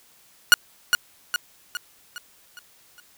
sawtooth tone with echo, 1446 Hz, F#6, 40 cents flat, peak -5 dBFS, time 0.52-0.54 s, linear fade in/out 0 ms, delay 410 ms, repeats 6, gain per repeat -6 dB, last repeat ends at 3 s, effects white hiss -56 dBFS RMS until 3.17 s

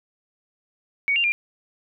sine tone with pitch steps, 2240 / 2786 / 2396 Hz, C#7 / F7 / D7, +18 / -5 / +34 cents, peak -18 dBFS, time 1.08-1.32 s, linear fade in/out 0 ms, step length 80 ms, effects none

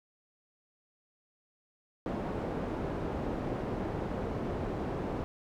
white low-pass noise, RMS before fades -35 dBFS, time 2.06-5.24 s, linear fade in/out 0 ms, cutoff 500 Hz, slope 12 dB/octave, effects none

